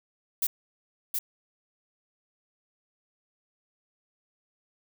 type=noise with echo; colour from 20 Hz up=violet; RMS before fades=-26 dBFS; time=0.42-0.47 s; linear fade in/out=5 ms; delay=720 ms; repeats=1; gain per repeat=-3 dB; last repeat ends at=1.19 s; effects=none